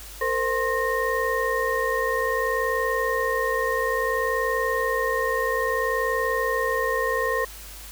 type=tone cluster; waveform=sine; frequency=456.4 / 517 / 1061 / 1848 Hz; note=A#4 / C5 / C6 / A#6; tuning=-37 / -21 / +24 / -16 cents; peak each=-27 dBFS; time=0.21-7.45 s; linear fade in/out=5 ms; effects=added 50 Hz sine -42 dBFS peak until 7.91 s + white hiss -42 dBFS RMS until 7.91 s